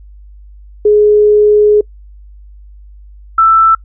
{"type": "tone pair in turn", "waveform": "sine", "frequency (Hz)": [419.2, 1326.7], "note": ["G#4", "E6"], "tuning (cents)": [16, 11], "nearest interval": "octave + minor sixth", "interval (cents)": 1995, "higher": "second", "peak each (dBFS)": -4, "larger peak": "neither", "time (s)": [[0.85, 1.81], [3.38, 3.75]], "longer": "first", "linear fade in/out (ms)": 5, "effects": ["noise-tail reverb RT60 0.1 s tail -25 dB re dry", "added 50 Hz sine -33 dBFS peak until 3.84 s"]}